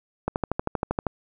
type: click train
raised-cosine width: 1 ms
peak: -10 dBFS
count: 11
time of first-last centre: 0.28-1.067 s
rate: 12.7 Hz
effects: none